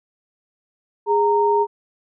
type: tone pair together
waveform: sine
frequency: 412.1 / 925.1 Hz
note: G#4 / A#5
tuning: -13 / -13 cents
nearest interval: octave + major second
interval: 1400 cents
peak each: -17 dBFS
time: 1.06-1.67 s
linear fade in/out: 50 ms
effects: none